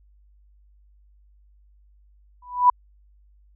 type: tone with exponential growth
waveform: sine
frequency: 987.8 Hz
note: B5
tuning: in tune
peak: -8 dBFS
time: 2.42-2.7 s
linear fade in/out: 5 ms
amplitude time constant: 59 ms
effects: added 50 Hz sine -53 dBFS peak until 3.55 s